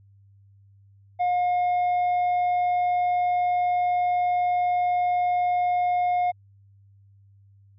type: tone with tanh clipping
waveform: sine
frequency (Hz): 716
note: F5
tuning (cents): +43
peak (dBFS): -21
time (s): 1.19-6.32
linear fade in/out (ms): 20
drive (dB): 4
effects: added 99 Hz sine -52 dBFS peak until 7.78 s